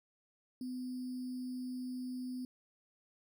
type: tone with sample-and-hold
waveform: sine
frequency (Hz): 252.5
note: B3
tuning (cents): +39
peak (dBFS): -38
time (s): 0.61-2.45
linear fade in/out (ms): 2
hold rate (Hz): 4900
effects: none